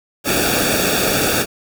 pink noise with comb filter, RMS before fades -17 dBFS, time 0.24-1.46 s, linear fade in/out 50 ms, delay 0.98 ms, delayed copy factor -0.85, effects none

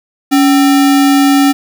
sine tone with sample-and-hold, 280 Hz, C#4, 18 cents sharp, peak -5 dBFS, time 0.31-1.53 s, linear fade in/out 20 ms, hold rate 1050 Hz, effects none

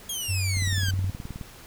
15% pulse exponential sweep, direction down, 3322 to 1534 Hz, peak -22 dBFS, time 0.09-0.91 s, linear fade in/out 5 ms
sine tone with pitch glide, 94.7 to 94.1 Hz, F#2 to F#2, +41 to +30 cents, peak -24 dBFS, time 0.28-1.11 s, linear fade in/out 20 ms, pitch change -11 cents, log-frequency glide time 0.65-0.92 s
click train, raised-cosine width 5 ms, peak -23 dBFS, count 17, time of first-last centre 0.57-1.412 s, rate 19 Hz
effects pink hiss -47 dBFS RMS until 1.66 s

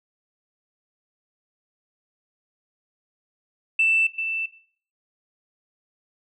sine tone with echo, 2659 Hz, E7, 14 cents sharp, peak -15 dBFS, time 3.79-4.07 s, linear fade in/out 5 ms, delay 390 ms, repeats 1, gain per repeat -8 dB, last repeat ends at 4.46 s, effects noise-tail reverb RT60 0.5 s tail -17 dB re dry + tanh soft clip ceiling -11 dBFS

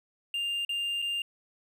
triangle tone with dropouts, 2800 Hz, F7, 4 cents sharp, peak -27 dBFS, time 0.34-1.22 s, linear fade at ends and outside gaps 2 ms, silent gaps 0.65-0.692 / 1.019-1.023 s, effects none

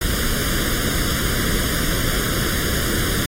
pink noise with comb filter, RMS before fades -21 dBFS, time 0.01-3.26 s, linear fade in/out 5 ms, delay 0.59 ms, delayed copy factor +0.85, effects AAC 48 kbps

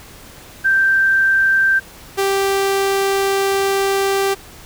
sine / sawtooth tone pair in turn, 1568 / 392 Hz, G6 / G4, 0 / 0 cents, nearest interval 2 octaves, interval 2400 cents, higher first, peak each -11 dBFS, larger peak neither, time 0.64-1.8 / 2.17-4.35 s, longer second, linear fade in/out 20 ms, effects pink hiss -40 dBFS RMS until 4.65 s

